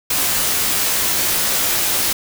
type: noise with comb filter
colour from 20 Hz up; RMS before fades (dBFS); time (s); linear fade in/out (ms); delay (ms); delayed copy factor
white; -18; 0.1-2.13; 5; 16; -0.6
effects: none